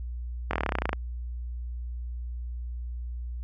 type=slowing click train; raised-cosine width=0.5 ms; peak=-11 dBFS; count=15; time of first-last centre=0.51-0.931 s; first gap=23 ms; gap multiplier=1.04; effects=added 60 Hz sine -32 dBFS peak until 3.43 s